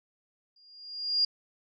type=tone with exponential growth; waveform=sine; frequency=4824 Hz; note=D8; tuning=46 cents sharp; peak=-20 dBFS; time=0.56-1.25 s; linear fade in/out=5 ms; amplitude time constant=150 ms; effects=none